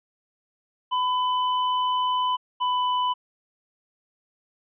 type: tone pair in turn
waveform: square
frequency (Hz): 1003 / 997.2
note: B5 / B5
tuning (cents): +26 / +16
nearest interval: unison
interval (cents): 10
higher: first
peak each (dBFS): -22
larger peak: neither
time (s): 0.91-2.37 / 2.6-3.14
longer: first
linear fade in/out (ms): 20
effects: resampled to 8000 Hz